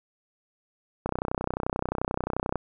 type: click train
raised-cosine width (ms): 1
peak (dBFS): -13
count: 48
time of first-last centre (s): 1.06-2.557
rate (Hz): 31.4
effects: none